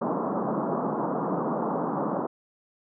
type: band-pass noise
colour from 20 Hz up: pink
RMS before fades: -28 dBFS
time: 0.01-2.27 s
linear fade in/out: 10 ms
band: 160 to 1200 Hz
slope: 48 dB/octave
effects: none